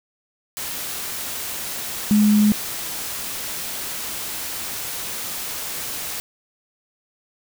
sine tone in noise, 210 Hz, G#3, 19 cents sharp, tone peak -12 dBFS, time 2.11-2.52 s, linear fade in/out 0 ms, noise white, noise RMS -29 dBFS, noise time 0.57-6.2 s, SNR +14 dB, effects none

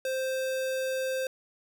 square tone, 523.3 Hz, C5, in tune, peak -29 dBFS, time 0.05-1.27 s, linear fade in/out 2 ms, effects none

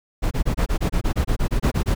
brown noise bursts, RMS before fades -19 dBFS, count 15, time 0.22-1.95 s, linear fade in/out 20 ms, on 92 ms, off 25 ms, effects none

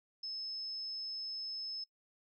sine tone, 5210 Hz, E8, 21 cents flat, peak -39 dBFS, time 0.23-1.84 s, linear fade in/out 5 ms, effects noise-tail reverb RT60 0.1 s tail -21 dB re dry

